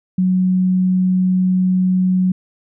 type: tone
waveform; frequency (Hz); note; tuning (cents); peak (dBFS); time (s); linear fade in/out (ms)
sine; 184.6; F#3; -4; -12; 0.18-2.32; 5
effects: none